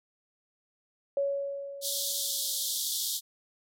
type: tone with exponential decay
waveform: sine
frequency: 559 Hz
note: C#5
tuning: 14 cents sharp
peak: -24 dBFS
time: 1.17-2.78 s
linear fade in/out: 2 ms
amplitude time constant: 350 ms
type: band-pass noise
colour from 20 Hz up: pink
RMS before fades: -32 dBFS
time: 1.81-3.21 s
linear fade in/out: 50 ms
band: 3300 to 16000 Hz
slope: 96 dB/octave
effects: none